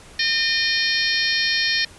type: harmonic tone with a mistuned harmonic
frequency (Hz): 609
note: D#5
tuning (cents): -37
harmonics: 3 / 4 / 5 / 6 / 7 / 8 / 9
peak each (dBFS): -23 / -26 / -29 / -29 / -24 / -29 / -26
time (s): 0.19-1.85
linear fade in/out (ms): 5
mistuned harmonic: 5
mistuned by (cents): +40
effects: pink hiss -45 dBFS RMS until 1.98 s + resampled to 24000 Hz